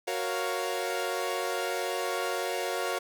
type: chord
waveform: sawtooth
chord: Gb major seventh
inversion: none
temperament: equal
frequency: 370 / 466.2 / 554.4 / 698.5 Hz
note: Gb4 / Bb4 / Db5 / F5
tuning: 0 / 0 / 0 / 0 cents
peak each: -31 dBFS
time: 0.07-2.99 s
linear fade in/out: 10 ms
effects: none